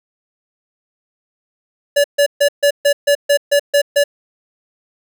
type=tone bursts; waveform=square; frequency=573 Hz; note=D5; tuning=43 cents flat; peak=-10 dBFS; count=10; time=1.96-4.04 s; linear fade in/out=10 ms; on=82 ms; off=140 ms; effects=none